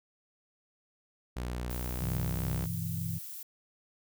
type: tone with pitch glide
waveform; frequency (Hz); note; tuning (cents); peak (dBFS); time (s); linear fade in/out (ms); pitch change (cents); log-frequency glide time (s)
sawtooth; 60.9 to 63.71; B1 to C2; -24 to -45; -30; 1.36-2.66; 10; +79; 1.72-2.45
type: noise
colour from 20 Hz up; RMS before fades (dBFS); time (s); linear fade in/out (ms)
violet; -43; 1.7-3.43; 5
type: chord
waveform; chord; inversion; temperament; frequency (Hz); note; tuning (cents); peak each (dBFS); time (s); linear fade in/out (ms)
sine; E minor; first; equal; 98 / 123.47 / 164.81; G2 / B2 / E3; 0 / 0 / 0; -37 / -39 / -35; 2-3.19; 20
effects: none